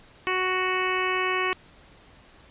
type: harmonic tone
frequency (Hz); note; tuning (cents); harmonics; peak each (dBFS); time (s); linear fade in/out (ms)
370.6; F#4; +3; 1 / 2 / 3 / 4 / 5 / 6 / 7 / 8; -29 / -36 / -28 / -36 / -31 / -31 / -32 / -36; 0.27-1.53; 0
effects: pink hiss -53 dBFS RMS until 2.5 s + resampled to 8000 Hz